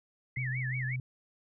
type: tone with vibrato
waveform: sine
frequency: 1975.5 Hz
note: B6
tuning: in tune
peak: -35 dBFS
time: 0.36-0.96 s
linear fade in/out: 5 ms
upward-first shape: sine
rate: 5.5 Hz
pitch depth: 250 cents each way
type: tone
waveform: sine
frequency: 127.8 Hz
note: C3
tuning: 40 cents flat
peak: -32 dBFS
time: 0.37-1 s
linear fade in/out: 2 ms
effects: none